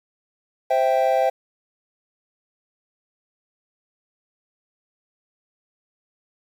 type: chord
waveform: triangle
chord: C major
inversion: none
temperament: equal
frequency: 523.3 / 659.3 / 784 Hz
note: C5 / E5 / G5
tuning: 0 / 0 / 0 cents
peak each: -19 dBFS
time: 0.7-1.3 s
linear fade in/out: 10 ms
effects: 8-bit